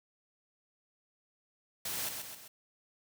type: noise with echo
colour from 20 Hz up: white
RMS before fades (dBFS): -37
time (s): 1.85-2.09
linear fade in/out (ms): 5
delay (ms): 130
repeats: 3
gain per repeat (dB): -5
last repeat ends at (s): 2.48
effects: none